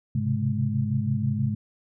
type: tone cluster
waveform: sine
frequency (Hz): 104.5 / 129.2 / 135.4 / 211.1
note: G#2 / C3 / C#3 / G#3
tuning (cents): +11 / -21 / -40 / +29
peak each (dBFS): -28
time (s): 0.15-1.55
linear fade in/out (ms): 5
effects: none